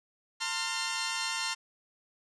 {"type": "chord", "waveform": "10% pulse", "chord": "F major", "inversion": "first", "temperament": "equal with one note detuned", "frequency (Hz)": [902.1, 1046.5, 1396.9], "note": ["A5", "C6", "F6"], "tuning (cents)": [43, 0, 0], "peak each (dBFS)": -27, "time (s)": [0.4, 1.55], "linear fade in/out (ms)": 20, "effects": ["resampled to 22050 Hz"]}